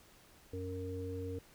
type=harmonic tone; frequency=92.5 Hz; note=F#2; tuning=in tune; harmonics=1 / 3 / 5; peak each=-41 / -45 / -42 dBFS; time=0.53-1.39 s; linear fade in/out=5 ms; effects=pink hiss -62 dBFS RMS until 1.54 s